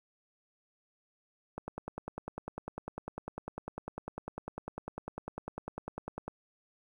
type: click train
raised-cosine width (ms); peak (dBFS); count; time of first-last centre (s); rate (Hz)
1; -24; 48; 1.58-6.28; 10
effects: 10-bit